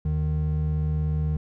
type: tone pair together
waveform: triangle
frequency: 76.6 / 153.2 Hz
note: D#2 / D#3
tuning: -27 / -27 cents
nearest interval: octave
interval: 1200 cents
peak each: -23 dBFS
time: 0.05-1.37 s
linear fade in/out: 5 ms
effects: none